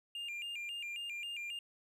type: tone with vibrato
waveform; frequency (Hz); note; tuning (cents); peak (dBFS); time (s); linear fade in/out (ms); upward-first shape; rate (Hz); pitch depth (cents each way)
triangle; 2594; E7; -28; -38; 0.15-1.59; 2; square; 3.7; 140
effects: none